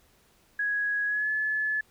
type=tone with pitch glide; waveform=sine; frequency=1665 to 1721.7 Hz; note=G#6 to A6; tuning=+4 to -38 cents; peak=-25 dBFS; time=0.59-1.81 s; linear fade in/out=5 ms; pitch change=+58 cents; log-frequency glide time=1.06-1.3 s; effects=pink hiss -63 dBFS RMS until 1.9 s